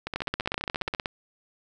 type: two click trains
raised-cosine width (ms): 0.3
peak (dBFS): -15 / -12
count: 14 / 16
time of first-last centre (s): 0.07-0.948 / 0.16-1.058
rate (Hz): 14.8 / 16.7
effects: none